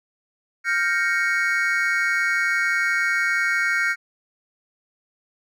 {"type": "chord", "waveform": "triangle", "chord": "G half-diminished seventh", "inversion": "third", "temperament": "equal", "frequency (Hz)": [1396.9, 1568, 1864.7, 2217], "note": ["F6", "G6", "Bb6", "Db7"], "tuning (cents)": [0, 0, 0, 0], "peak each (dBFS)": -23, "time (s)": [0.64, 3.96], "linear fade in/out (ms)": 50, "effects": []}